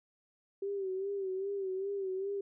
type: tone with vibrato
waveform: sine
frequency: 388 Hz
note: G4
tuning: 18 cents flat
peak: -33 dBFS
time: 0.62-2.41 s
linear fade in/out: 5 ms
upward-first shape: sine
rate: 2.5 Hz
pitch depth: 64 cents each way
effects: none